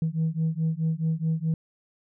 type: beating tone pair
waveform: sine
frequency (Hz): 158.6 / 163.3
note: D#3 / E3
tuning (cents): +33 / -16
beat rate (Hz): 4.7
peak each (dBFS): -25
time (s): 0.02-1.54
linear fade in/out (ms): 2
effects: tanh soft clip ceiling -19 dBFS